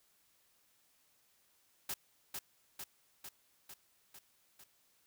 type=noise with echo; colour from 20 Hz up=white; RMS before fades=-39 dBFS; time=1.89-1.94 s; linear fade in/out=5 ms; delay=450 ms; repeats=6; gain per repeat=-3 dB; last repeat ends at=4.64 s; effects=white hiss -72 dBFS RMS until 5.06 s